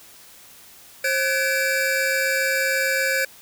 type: tone cluster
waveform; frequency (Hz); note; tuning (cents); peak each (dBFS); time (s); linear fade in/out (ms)
square; 534 / 1514 / 1689 / 2323; C5 / F#6 / G#6 / D7; +35 / +39 / +29 / -20; -26; 1.04-3.25; 5
effects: white hiss -47 dBFS RMS until 3.41 s